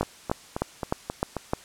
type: two click trains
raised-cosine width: 1 ms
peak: -9 / -14 dBFS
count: 6 / 6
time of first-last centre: 0.01-1.534 / 0.03-1.367 s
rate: 3.28 / 3.74 Hz
effects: white hiss -49 dBFS RMS until 1.64 s + low-pass 9000 Hz 12 dB/octave